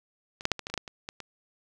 clicks, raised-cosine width 0.2 ms, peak -24 / -7 / -6 / -19 / -18 / -25 / -13 / -13 / -23 / -19 / -22 dBFS, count 11, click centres 0.409 / 0.454 / 0.517 / 0.593 / 0.669 / 0.7 / 0.74 / 0.777 / 0.878 / 1.089 / 1.203 s, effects none

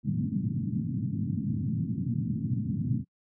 pink band-pass noise, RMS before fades -30 dBFS, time 0.03-3.05 s, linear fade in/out 50 ms, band 100 to 260 Hz, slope 48 dB/octave, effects noise-tail reverb RT60 0.1 s tail -26 dB re dry

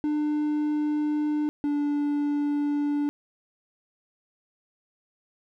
triangle tone pair in turn, 299.4 / 290.9 Hz, D4 / D4, +33 / -16 cents, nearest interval unison, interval 49 cents, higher first, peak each -21 dBFS, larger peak neither, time 0.04-1.49 / 1.64-3.09 s, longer neither, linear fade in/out 0 ms, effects none

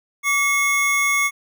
square tone pair together, 1150 / 2175 Hz, D6 / C#7, -37 / -33 cents, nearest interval major seventh, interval 1104 cents, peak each -24 / -18 dBFS, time 0.23-1.31 s, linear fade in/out 50 ms, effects none

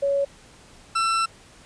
sine / 40% pulse tone pair in turn, 559 / 1339.9 Hz, C#5 / E6, +14 / +28 cents, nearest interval octave + minor third, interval 1514 cents, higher second, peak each -19 dBFS, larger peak neither, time 0.02-0.25 / 0.95-1.26 s, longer second, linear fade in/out 10 ms, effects pink hiss -50 dBFS RMS until 1.65 s + resampled to 22050 Hz

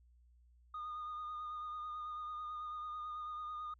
sine tone with vibrato, 1227 Hz, D#6, 25 cents flat, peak -39 dBFS, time 0.74-3.74 s, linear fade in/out 5 ms, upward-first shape triangle, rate 9.1 Hz, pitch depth 28 cents each way, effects tanh soft clip ceiling -39 dBFS + added 60 Hz sine -63 dBFS peak until 3.79 s

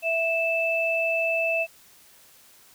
sine tone pair together, 659.3 / 2634 Hz, E5 / E7, 0 / -2 cents, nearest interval 2 octaves, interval 2398 cents, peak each -25 / -24 dBFS, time 0.02-1.67 s, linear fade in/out 50 ms, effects white hiss -54 dBFS RMS until 2.74 s

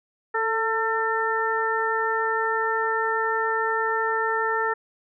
harmonic tone with a mistuned harmonic, 449.2 Hz, A4, 36 cents sharp, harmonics 1 / 2 / 3 / 4, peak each -27 / -27 / -27 / -27 dBFS, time 0.34-4.74 s, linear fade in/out 10 ms, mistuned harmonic 1, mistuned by -21 cents, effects none

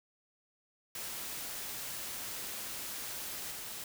white noise with level steps, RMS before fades -41 / -43 dBFS, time 0.95-3.84 s, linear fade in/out 2 ms, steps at 3.51 s, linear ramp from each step 10 ms, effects none

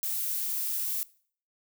violet noise, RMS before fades -31 dBFS, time 0.03-1.03 s, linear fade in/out 0 ms, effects noise-tail reverb RT60 0.5 s tail -21 dB re dry

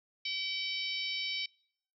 harmonic tone, 765 Hz, G5, 42 cents flat, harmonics 3 / 4 / 5 / 6 / 7, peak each -38 / -39 / -40 / -41 / -41 dBFS, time 0.25-1.46 s, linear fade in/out 5 ms, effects noise-tail reverb RT60 0.7 s tail -26 dB re dry

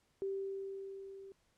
sine tone with level ramp, 390 Hz, G4, 9 cents flat, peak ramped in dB -34 to -49 dBFS, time 0.22-1.32 s, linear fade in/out 0 ms, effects pink hiss -75 dBFS RMS until 1.57 s + low-pass 10000 Hz 12 dB/octave

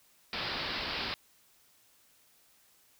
white low-pass noise, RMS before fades -36 dBFS, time 0.33-1.14 s, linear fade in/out 0 ms, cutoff 5000 Hz, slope 96 dB/octave, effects white hiss -65 dBFS RMS until 2.99 s

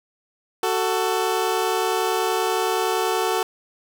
20% pulse tone pair together, 372.9 / 443.5 Hz, F#4 / A4, +14 / +14 cents, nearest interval minor third, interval 300 cents, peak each -18 dBFS, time 0.63-3.43 s, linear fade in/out 2 ms, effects none

